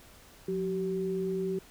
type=tone pair together; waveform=sine; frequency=179.6 / 382 Hz; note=F3 / G4; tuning=+49 / -45 cents; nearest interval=octave + minor second; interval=1306 cents; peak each=-34 / -30 dBFS; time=0.48-1.59 s; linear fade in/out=5 ms; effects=pink hiss -55 dBFS RMS until 1.7 s